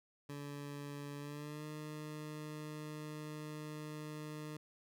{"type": "tone with pitch glide", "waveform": "20% pulse", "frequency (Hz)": [143.7, 152.24], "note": ["D3", "D#3"], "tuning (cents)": [-37, -37], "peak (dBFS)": -39, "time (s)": [0.29, 4.57], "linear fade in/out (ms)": 5, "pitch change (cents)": 100, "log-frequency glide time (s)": [1.18, 1.66], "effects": []}